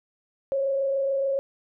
sine tone with frequency modulation, 546 Hz, C#5, 26 cents flat, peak -22 dBFS, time 0.52-1.39 s, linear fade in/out 0 ms, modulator 26.9 Hz, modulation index 0.4, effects none

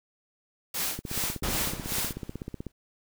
white noise with tremolo, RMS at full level -29 dBFS, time 0.74-2.13 s, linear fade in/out 5 ms, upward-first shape sine, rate 2.6 Hz, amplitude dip 100%
click train, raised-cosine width 3 ms, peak -22 dBFS, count 28, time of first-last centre 0.99-2.667 s, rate 16.1 Hz
pink noise with exponential decay, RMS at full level -29 dBFS, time 1.43-2.72 s, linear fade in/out 5 ms, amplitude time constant 280 ms
effects none

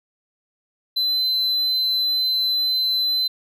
triangle tone, 4049 Hz, B7, 42 cents sharp, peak -17 dBFS, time 0.96-3.28 s, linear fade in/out 10 ms, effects none

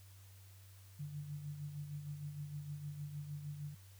sine tone with tremolo, 146.83 Hz, D3, in tune, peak -40 dBFS, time 0.99-3.75 s, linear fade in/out 10 ms, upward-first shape sine, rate 6.5 Hz, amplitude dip 55%, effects added 96 Hz sine -56 dBFS peak until 3.99 s + white hiss -65 dBFS RMS until 3.99 s

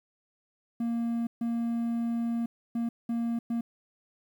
triangle tone bursts at uneven times, 233.1 Hz, A#3, in tune, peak -25 dBFS, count 5, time 0.8-1.27 / 1.41-2.46 / 2.75-2.89 / 3.09-3.39 / 3.5-3.61 s, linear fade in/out 5 ms, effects 10-bit

